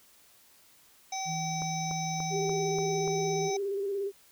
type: harmonic tone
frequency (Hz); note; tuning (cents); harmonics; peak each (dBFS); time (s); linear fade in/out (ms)
765; G5; -42; 1 / 3 / 5 / 7 / 8; -34 / -42 / -45 / -43 / -38; 1.12-3.57; 5
type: tone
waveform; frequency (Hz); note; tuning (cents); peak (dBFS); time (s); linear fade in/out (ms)
sine; 161.8; E3; -32; -34; 1.25-3.51; 50
type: click train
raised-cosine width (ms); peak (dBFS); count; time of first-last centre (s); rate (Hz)
1; -27; 6; 1.62-3.078; 3.43
type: tone with vibrato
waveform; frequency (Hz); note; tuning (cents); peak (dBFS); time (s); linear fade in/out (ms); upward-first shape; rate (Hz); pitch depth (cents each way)
sine; 397.3; G4; +23; -29; 2.3-4.12; 50; square; 17; 32
effects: white hiss -60 dBFS RMS until 4.31 s